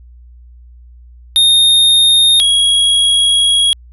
square tone pair in turn, 3685 / 3311 Hz, A#7 / G#7, -21 / -6 cents, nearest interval major second, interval 185 cents, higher first, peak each -7 / -9 dBFS, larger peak first, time 1.36-2.4 / 2.4-3.73 s, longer second, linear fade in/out 0 ms, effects added 60 Hz sine -36 dBFS peak until 3.92 s + resampled to 32000 Hz

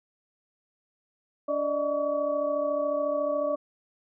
sine tone cluster, 288.7 / 590 / 624 / 1134 Hz, D4 / D5 / D#5 / C#6, -30 / +8 / +5 / +39 cents, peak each -35 / -26 / -32 / -35 dBFS, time 1.48-3.56 s, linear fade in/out 10 ms, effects none

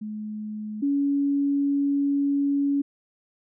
sine tone pair in turn, 213 / 281.8 Hz, G#3 / C#4, +44 / +29 cents, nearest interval perfect fourth, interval 485 cents, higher second, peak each -30 / -20 dBFS, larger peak second, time 0.01-0.82 / 0.82-2.82 s, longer second, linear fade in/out 10 ms, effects none

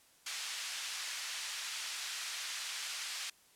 white band-pass noise, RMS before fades -41 dBFS, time 0.26-3.3 s, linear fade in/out 5 ms, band 1500 to 6000 Hz, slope 12 dB/octave, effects white hiss -65 dBFS RMS until 3.55 s + low-pass 12000 Hz 12 dB/octave

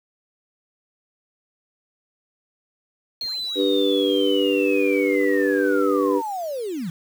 sine linear sweep, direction down, 4238 to 151.9 Hz, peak -25 dBFS, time 3.21-6.9 s, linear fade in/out 2 ms
sine chord, G major, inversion second, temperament just, 294 / 392 / 490 Hz, D4 / G4 / B4, +2 / 0 / -14 cents, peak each -21 dBFS, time 3.55-6.22 s, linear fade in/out 50 ms
effects tanh soft clip ceiling -8 dBFS + 7-bit

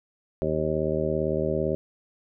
harmonic tone, 77.78 Hz, D#2, in tune, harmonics 1 / 2 / 3 / 4 / 5 / 6 / 7 / 8, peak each -35 / -31 / -33 / -35 / -28 / -37 / -29 / -32 dBFS, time 0.42-1.75 s, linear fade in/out 0 ms, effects none

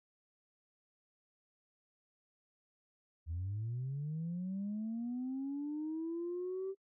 sine linear sweep, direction up, 77.78 to 390 Hz, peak -35 dBFS, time 3.26-6.75 s, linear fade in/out 50 ms, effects noise-tail reverb RT60 0.1 s tail -23 dB re dry + tanh soft clip ceiling -33 dBFS

